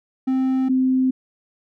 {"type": "tone pair in turn", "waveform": ["triangle", "sine"], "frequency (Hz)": [261.6, 259.3], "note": ["C4", "C4"], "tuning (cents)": [0, -15], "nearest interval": "unison", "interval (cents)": 15, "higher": "first", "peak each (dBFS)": -15, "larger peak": "neither", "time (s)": [[0.27, 0.69], [0.69, 1.11]], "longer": "neither", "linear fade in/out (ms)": 10, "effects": []}